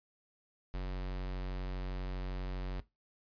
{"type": "tone", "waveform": "square", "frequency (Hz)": 46.25, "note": "F#1", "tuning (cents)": 0, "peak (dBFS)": -36, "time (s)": [0.74, 2.8], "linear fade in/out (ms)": 0, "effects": ["noise-tail reverb RT60 0.2 s tail -17 dB re dry", "resampled to 11025 Hz"]}